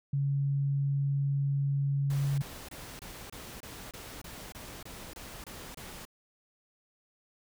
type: tone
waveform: sine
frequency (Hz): 139.8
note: C#3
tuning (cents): +15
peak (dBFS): -26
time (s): 0.13-2.42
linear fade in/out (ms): 5
type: noise bursts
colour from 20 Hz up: pink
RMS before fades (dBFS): -45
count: 13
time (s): 2.1-6.052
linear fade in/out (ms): 2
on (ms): 280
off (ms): 26
effects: none